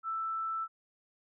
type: tone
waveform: sine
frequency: 1324 Hz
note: E6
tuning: 7 cents sharp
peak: -32 dBFS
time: 0.03-0.68 s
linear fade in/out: 50 ms
effects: none